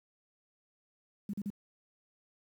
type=tone bursts; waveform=sine; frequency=202.5 Hz; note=G#3; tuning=43 cents flat; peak=-33 dBFS; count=3; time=1.29-1.501 s; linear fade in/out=2 ms; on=43 ms; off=41 ms; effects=high-pass 80 Hz 12 dB/octave + 10-bit